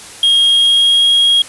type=tone with pitch glide; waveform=triangle; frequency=3253 to 3278 Hz; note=G#7 to G#7; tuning=-37 to -23 cents; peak=-6 dBFS; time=0.23-1.42 s; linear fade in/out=2 ms; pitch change=+14 cents; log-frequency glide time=0.43-1.11 s; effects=white hiss -33 dBFS RMS until 1.48 s + resampled to 24000 Hz

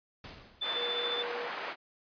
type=noise with exponential decay; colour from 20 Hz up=pink; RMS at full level=-44 dBFS; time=0.24-1.03 s; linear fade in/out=2 ms; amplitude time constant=170 ms
type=tone with tremolo; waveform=sine; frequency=3520 Hz; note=A7; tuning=in tune; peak=-30 dBFS; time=0.61-1.23 s; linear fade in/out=10 ms; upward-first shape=triangle; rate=14 Hz; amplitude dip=50%
type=band-pass noise; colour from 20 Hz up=white; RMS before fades=-39 dBFS; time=0.61-1.76 s; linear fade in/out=50 ms; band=430 to 1800 Hz; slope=12 dB/octave
type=tone; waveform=triangle; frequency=480 Hz; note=B4; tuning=49 cents flat; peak=-35 dBFS; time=0.73-1.5 s; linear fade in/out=50 ms
effects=resampled to 11025 Hz

